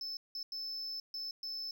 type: tone bursts at uneven times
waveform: triangle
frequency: 5260 Hz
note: E8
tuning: 5 cents flat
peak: -37 dBFS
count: 5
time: 0.01-0.17 / 0.35-0.43 / 0.52-1 / 1.14-1.31 / 1.43-1.71 s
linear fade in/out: 2 ms
effects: none